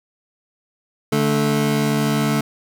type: tone pair together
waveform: 25% pulse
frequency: 145.5 / 218.4 Hz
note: D3 / A3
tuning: -16 / -13 cents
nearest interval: perfect fifth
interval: 703 cents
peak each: -16 / -15 dBFS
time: 1.12-2.41 s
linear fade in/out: 5 ms
effects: none